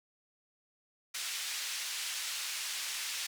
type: band-pass noise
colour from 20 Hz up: pink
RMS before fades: -38 dBFS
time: 1.14-3.27 s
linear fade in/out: 10 ms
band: 2500 to 9300 Hz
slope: 12 dB/octave
effects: none